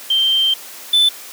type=tone pair in turn; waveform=sine / triangle; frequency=3139 / 3515 Hz; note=G7 / A7; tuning=+2 / -2 cents; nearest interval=major second; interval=196 cents; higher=second; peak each=-12 / -8 dBFS; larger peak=second; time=0.1-0.54 / 0.93-1.09 s; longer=first; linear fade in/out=5 ms; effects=white hiss -35 dBFS RMS until 1.32 s + high-pass 300 Hz 12 dB/octave